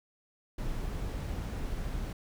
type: noise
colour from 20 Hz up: brown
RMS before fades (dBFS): -35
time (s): 0.58-2.13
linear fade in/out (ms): 5
effects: none